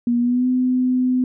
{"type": "tone with pitch glide", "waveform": "sine", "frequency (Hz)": [239.2, 253.4], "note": ["A#3", "B3"], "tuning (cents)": [45, 45], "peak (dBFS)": -15, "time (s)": [0.07, 1.24], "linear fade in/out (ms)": 2, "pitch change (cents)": 100, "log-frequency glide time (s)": [0.19, 0.47], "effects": []}